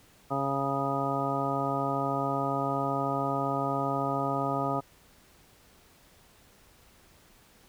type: harmonic tone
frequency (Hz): 137.9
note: C#3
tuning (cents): -9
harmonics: 1 / 2 / 3 / 4 / 5 / 6 / 7 / 9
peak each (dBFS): -35 / -34 / -37 / -36 / -33 / -37 / -37 / -33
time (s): 0.3-4.81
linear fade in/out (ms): 20
effects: pink hiss -59 dBFS RMS until 7.68 s